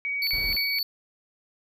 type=tone bursts; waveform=sine; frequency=2258 Hz; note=C#7; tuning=31 cents sharp; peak=-26 dBFS; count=3; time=0.05-0.786 s; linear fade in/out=0 ms; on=220 ms; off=38 ms
type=tone with tremolo; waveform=square; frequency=4467 Hz; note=C#8; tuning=12 cents sharp; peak=-25 dBFS; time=0.22-0.83 s; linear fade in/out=2 ms; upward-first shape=sine; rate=3.7 Hz; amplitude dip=40%
type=noise; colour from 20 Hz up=brown; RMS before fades=-35 dBFS; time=0.33-0.56 s; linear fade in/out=5 ms
effects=none